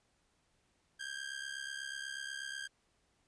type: ring-modulated tone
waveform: sawtooth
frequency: 1599 Hz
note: G6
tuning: 34 cents sharp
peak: -34 dBFS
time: 0.99-2.68 s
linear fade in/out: 20 ms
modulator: 34.1 Hz
effects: pink hiss -75 dBFS RMS until 3.27 s + resampled to 22050 Hz